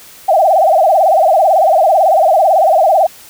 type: tone with vibrato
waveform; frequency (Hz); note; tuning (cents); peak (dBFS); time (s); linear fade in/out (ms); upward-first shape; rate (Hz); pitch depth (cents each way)
sine; 698.5; F5; 0; -6; 0.28-3.07; 10; sine; 18; 220
effects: white hiss -38 dBFS RMS until 3.29 s